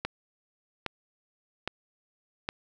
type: click train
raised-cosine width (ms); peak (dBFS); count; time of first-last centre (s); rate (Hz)
0.3; -14; 4; 0.05-2.489; 1.23
effects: none